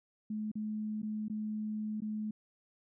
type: tone with dropouts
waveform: sine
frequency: 214.1 Hz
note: A3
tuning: 47 cents flat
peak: -34 dBFS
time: 0.3-2.31 s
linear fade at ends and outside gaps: 5 ms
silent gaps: 0.516-0.554 / 1.019-1.029 / 1.283-1.298 / 2.005-2.019 s
effects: none